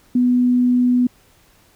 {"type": "tone", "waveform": "sine", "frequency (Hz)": 247.4, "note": "B3", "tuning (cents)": 3, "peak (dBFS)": -12, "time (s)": [0.15, 1.07], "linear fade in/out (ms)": 5, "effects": ["pink hiss -54 dBFS RMS until 1.75 s"]}